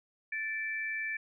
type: tone pair together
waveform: sine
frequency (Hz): 1760 / 2329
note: A6 / D7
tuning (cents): 0 / -15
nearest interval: perfect fourth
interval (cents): 485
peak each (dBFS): -35 / -36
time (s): 0.32-1.17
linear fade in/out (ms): 5
effects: none